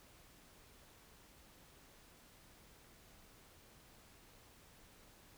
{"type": "silence", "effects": ["pink hiss -63 dBFS RMS until 5.37 s"]}